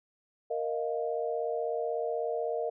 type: chord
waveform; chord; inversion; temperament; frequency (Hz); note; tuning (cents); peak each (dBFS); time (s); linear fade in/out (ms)
sine; Bb suspended fourth; none; equal; 466.2 / 622.3 / 698.5; Bb4 / Eb5 / F5; 0 / 0 / 0; -32 / -34 / -36; 0.5-2.7; 10
effects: none